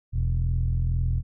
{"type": "tone with low-pass filter", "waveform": "sawtooth", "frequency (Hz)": 42.1, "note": "E1", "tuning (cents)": 37, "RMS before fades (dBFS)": -24, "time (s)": [0.12, 1.23], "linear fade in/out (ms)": 50, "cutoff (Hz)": 110, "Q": 7.4, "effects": []}